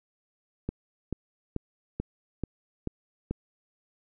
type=click train; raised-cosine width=3 ms; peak=-17 dBFS; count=7; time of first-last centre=0.69-3.31 s; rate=2.29 Hz; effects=none